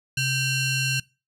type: ring-modulated tone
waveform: sawtooth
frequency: 1432 Hz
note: F6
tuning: 43 cents sharp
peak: -15 dBFS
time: 0.17-1 s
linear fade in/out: 5 ms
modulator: 1300 Hz
effects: noise-tail reverb RT60 0.3 s tail -23 dB re dry + low-pass 10000 Hz 12 dB/octave